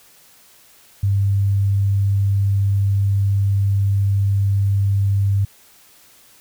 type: tone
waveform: sine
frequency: 99.2 Hz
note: G2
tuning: 21 cents sharp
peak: -14 dBFS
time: 1.03-5.45 s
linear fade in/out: 5 ms
effects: white hiss -50 dBFS RMS until 6.4 s